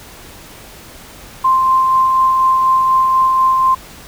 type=tone with tremolo; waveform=sine; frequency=1046.5 Hz; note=C6; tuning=in tune; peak=-8 dBFS; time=1.44-3.75 s; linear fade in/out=10 ms; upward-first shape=sine; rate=4.1 Hz; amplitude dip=25%; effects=pink hiss -37 dBFS RMS until 4.07 s